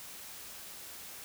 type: silence
effects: white hiss -47 dBFS RMS until 1.24 s